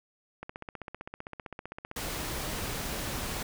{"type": "click train", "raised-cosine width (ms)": 0.5, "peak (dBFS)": -24, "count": 24, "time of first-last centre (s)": [0.43, 1.914], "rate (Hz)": 15.5}
{"type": "noise", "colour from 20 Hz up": "pink", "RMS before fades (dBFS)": -35, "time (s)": [1.96, 3.43], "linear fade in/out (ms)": 5}
{"effects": []}